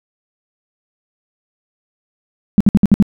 sine tone bursts, 202.7 Hz, G#3, 42 cents flat, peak -4 dBFS, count 6, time 2.58-3.025 s, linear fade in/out 0 ms, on 25 ms, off 59 ms, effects none

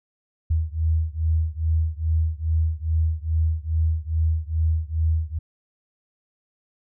sine beating tone pair, 79.1 / 81.5 Hz, D#2 / E2, +29 / -19 cents, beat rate 2.4 Hz, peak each -22 / -23 dBFS, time 0.5-5.39 s, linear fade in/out 10 ms, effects none

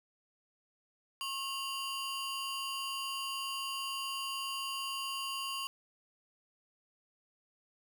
30% pulse ring-modulated tone, 1941 Hz, B6, 31 cents flat, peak -30 dBFS, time 1.21-5.67 s, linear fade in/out 0 ms, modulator 855 Hz, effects none

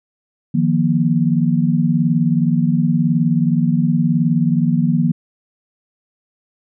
sine chord, Eb suspended second, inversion none, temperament equal with one note detuned, 155.56 / 174.61 / 237.4 Hz, Eb3 / F3 / Bb3, 0 / 0 / +32 cents, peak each -17 dBFS, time 0.54-5.12 s, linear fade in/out 10 ms, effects none

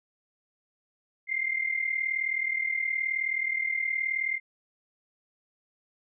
sine tone pair together, 2091 / 2130 Hz, C7 / C7, -2 / +30 cents, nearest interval unison, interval 32 cents, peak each -28 / -31 dBFS, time 1.27-4.4 s, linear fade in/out 50 ms, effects none

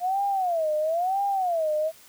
sine tone with vibrato, 698.5 Hz, F5, in tune, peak -22 dBFS, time 0-1.92 s, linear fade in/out 50 ms, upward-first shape sine, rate 1 Hz, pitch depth 240 cents each way, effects white hiss -52 dBFS RMS until 2.08 s

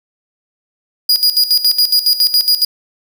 45% pulse tone with tremolo, 4888 Hz, D#8, 32 cents flat, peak -7 dBFS, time 1.09-2.65 s, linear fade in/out 5 ms, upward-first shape square, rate 7.2 Hz, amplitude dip 75%, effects 7-bit

